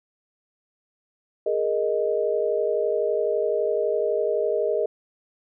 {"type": "chord", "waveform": "sine", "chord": "Ab suspended second", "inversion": "none", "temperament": "just", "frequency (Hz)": [415.3, 467.2, 623], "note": ["Ab4", "Bb4", "Eb5"], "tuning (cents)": [0, 4, 2], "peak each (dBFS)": -25, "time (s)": [1.46, 4.86], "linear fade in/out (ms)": 5, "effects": []}